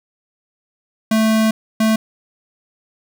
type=tone pair in turn; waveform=square; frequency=220 / 220 Hz; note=A3 / A3; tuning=0 / 0 cents; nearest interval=unison; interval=0 cents; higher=neither; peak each=-13 dBFS; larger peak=neither; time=1.11-1.51 / 1.8-1.96 s; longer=first; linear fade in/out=5 ms; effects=none